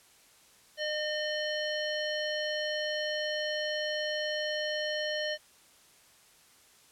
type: harmonic tone with a mistuned harmonic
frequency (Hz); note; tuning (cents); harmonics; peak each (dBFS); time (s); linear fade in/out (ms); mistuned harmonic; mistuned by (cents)
608; D#5; -40; 1 / 3 / 5 / 7 / 9; -33 / -36 / -37 / -41 / -45; 0.77-5.38; 50; 9; +31
effects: white hiss -60 dBFS RMS until 6.91 s + low-pass 11000 Hz 12 dB/octave